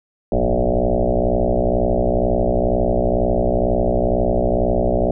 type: tone with frequency modulation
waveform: sine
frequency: 304.4 Hz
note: D#4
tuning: 38 cents flat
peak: -14 dBFS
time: 0.32-5.11 s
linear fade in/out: 2 ms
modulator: 62.1 Hz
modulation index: 6
effects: none